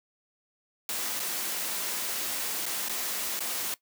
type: noise with dropouts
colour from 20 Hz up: white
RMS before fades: -32 dBFS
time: 0.89-3.74 s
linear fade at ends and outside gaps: 1 ms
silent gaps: 1.195-1.2 / 2.656-2.663 / 2.885-2.895 / 3.392-3.405 s
effects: noise-tail reverb RT60 0.1 s tail -18 dB re dry + high-pass 200 Hz 12 dB/octave